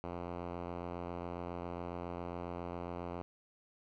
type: tone with low-pass filter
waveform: 5% pulse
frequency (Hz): 87.31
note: F2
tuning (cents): 0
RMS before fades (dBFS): -42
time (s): 0.04-3.22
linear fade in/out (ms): 0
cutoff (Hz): 1600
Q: 0.53
effects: none